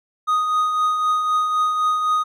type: tone with tremolo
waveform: triangle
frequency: 1244.5 Hz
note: D#6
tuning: in tune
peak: -13 dBFS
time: 0.27-2.24 s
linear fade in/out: 20 ms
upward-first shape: triangle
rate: 3.9 Hz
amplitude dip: 45%
effects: none